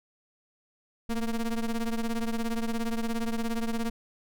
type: ring-modulated tone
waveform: square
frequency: 116.54 Hz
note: A#2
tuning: in tune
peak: -25 dBFS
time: 1.09-3.9 s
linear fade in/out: 5 ms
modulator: 108 Hz
effects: none